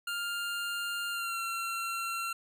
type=tone with pitch glide; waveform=25% pulse; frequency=1400 to 1361.7 Hz; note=F6 to F6; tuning=+4 to -44 cents; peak=-29 dBFS; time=0.07-2.33 s; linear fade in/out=5 ms; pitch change=-48 cents; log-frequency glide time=1.11-1.39 s; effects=none